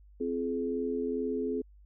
sine tone cluster, 260.4 / 341.8 / 424.4 Hz, C4 / F4 / G#4, -8 / -37 / +38 cents, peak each -33 / -38 / -32 dBFS, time 0.2-1.62 s, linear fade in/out 10 ms, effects added 50 Hz sine -53 dBFS peak until 1.85 s

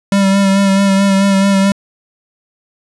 square tone with vibrato, 196 Hz, G3, in tune, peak -9 dBFS, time 0.12-1.72 s, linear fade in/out 2 ms, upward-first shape sine, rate 4.6 Hz, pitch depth 26 cents each way, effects resampled to 24000 Hz

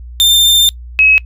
40% pulse / sine tone pair in turn, 3593 / 2561 Hz, A7 / D#7, +36 / +49 cents, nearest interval tritone, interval 587 cents, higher first, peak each -5 / -5 dBFS, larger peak neither, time 0.2-0.69 / 0.99-1.18 s, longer first, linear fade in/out 0 ms, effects noise-tail reverb RT60 0.1 s tail -23 dB re dry + added 60 Hz sine -27 dBFS peak until 1.25 s

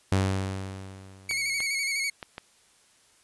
sawtooth tone with exponential decay, 95.9 Hz, G2, 37 cents flat, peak -16 dBFS, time 0.12-1.64 s, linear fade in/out 0 ms, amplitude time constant 330 ms
sawtooth tone with vibrato, 2212 Hz, C#7, 4 cents flat, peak -23 dBFS, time 1.29-2.1 s, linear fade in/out 5 ms, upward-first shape square, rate 12 Hz, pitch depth 36 cents each way
clicks, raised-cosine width 0.3 ms, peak -20 dBFS, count 4, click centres 1.311 / 1.604 / 2.228 / 2.381 s
effects white hiss -61 dBFS RMS until 3.23 s + resampled to 24000 Hz

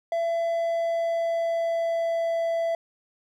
triangle tone with pitch glide, 671 to 666.4 Hz, E5 to E5, +31 to +19 cents, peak -21 dBFS, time 0.12-2.75 s, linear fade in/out 2 ms, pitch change -12 cents, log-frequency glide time 0.37-2.42 s, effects none

